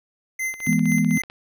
square tone with tremolo, 2067 Hz, C7, 22 cents flat, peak -23 dBFS, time 0.39-1.22 s, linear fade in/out 5 ms, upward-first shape sine, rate 4.1 Hz, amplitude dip 85%
click train, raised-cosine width 0.3 ms, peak -23 dBFS, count 13, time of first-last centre 0.54-1.299 s, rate 15.8 Hz
sine chord, E major, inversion none, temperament equal with one note detuned, 164.81 / 207.7 / 243.3 Hz, E3 / G#3 / B3, 0 / 0 / -26 cents, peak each -21 dBFS, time 0.67-1.18 s, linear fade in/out 5 ms
effects none

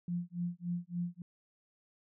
sine tone with tremolo, 174.61 Hz, F3, in tune, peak -31 dBFS, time 0.08-1.22 s, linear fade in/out 2 ms, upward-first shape sine, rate 3.5 Hz, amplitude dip 100%, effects none

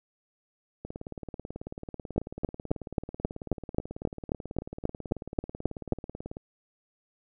two click trains, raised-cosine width 2 ms, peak -11 / -24 dBFS, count 15 / 102, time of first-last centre 2.18-5.923 / 0.85-6.369 s, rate 3.74 / 18.3 Hz, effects none

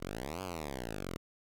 5% pulse exponential two-way sweep, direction up then down, 40.15 to 97 to 40.15 Hz, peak -27 dBFS, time 0-1.17 s, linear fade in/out 10 ms, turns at 0.42 s, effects none

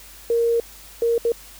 sine tone bursts at uneven times, 466.2 Hz, A#4, in tune, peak -16 dBFS, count 3, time 0.3-0.6 / 1.02-1.18 / 1.25-1.32 s, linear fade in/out 2 ms, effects added 50 Hz sine -48 dBFS peak until 1.59 s + white hiss -44 dBFS RMS until 1.59 s

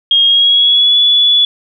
sine tone with pitch glide, 3252 to 3424 Hz, G#7 to A7, -37 to -48 cents, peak -6 dBFS, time 0.11-1.45 s, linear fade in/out 2 ms, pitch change +89 cents, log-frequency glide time 0.25-0.97 s, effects none

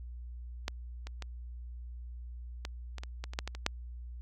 clicks, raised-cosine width 0.2 ms, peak -15 / -26 / -24 / -20 / -25 / -25 / -22 / -26 / -14 / -20 / -26 / -10 dBFS, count 12, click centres 0.681 / 1.07 / 1.223 / 2.651 / 2.983 / 3.035 / 3.24 / 3.335 / 3.389 / 3.476 / 3.55 / 3.664 s, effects added 60 Hz sine -41 dBFS peak until 4.21 s

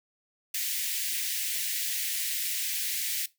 white high-pass noise, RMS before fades -31 dBFS, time 0.54-3.26 s, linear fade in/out 5 ms, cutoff 1800 Hz, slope 48 dB/octave, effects noise-tail reverb RT60 0.2 s tail -19 dB re dry

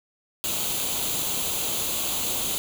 white noise with comb filter, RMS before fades -27 dBFS, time 0.44-2.58 s, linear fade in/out 0 ms, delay 0.28 ms, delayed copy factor +0.65, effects none

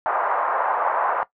white band-pass noise, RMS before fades -22 dBFS, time 0.06-1.23 s, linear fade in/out 0 ms, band 640 to 1200 Hz, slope 24 dB/octave, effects noise-tail reverb RT60 0.1 s tail -17 dB re dry + low-pass 2000 Hz 12 dB/octave

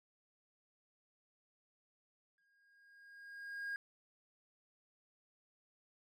triangle tone with exponential growth, 1627 Hz, G#6, 36 cents flat, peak -35 dBFS, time 2.38-3.76 s, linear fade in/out 1 ms, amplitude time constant 300 ms, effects tanh soft clip ceiling -32 dBFS

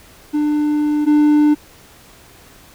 triangle tone pair in turn, 298.2 / 298.2 Hz, D4 / D4, +27 / +27 cents, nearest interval unison, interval 0 cents, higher neither, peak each -12 / -7 dBFS, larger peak second, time 0.33-1.06 / 1.06-1.55 s, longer first, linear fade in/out 20 ms, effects pink hiss -45 dBFS RMS until 2.74 s

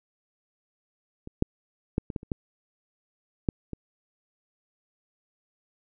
clicks, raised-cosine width 3 ms, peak -26 / -8 / -11 / -21 / -17 / -30 / -15 / -10 / -21 dBFS, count 9, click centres 1.274 / 1.424 / 1.981 / 2.102 / 2.162 / 2.231 / 2.318 / 3.488 / 3.733 s, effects none

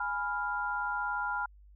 sine chord, F diminished, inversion first, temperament equal, 830.6 / 987.8 / 1396.9 Hz, Ab5 / Cb6 / F6, 0 / 0 / 0 cents, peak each -36 / -36 / -33 dBFS, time 0-1.46 s, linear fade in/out 5 ms, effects added 50 Hz sine -53 dBFS peak until 1.75 s

